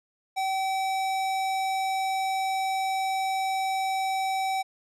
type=tone with hard clipping; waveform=sine; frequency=767 Hz; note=G5; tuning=38 cents flat; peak=-27 dBFS; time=0.36-4.63 s; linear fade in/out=20 ms; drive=18 dB; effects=none